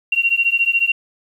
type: beating tone pair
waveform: sine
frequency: 2746 / 2760 Hz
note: F7 / F7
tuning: -30 / -21 cents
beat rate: 14 Hz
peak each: -17 dBFS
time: 0.12-0.92 s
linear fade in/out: 5 ms
effects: 8-bit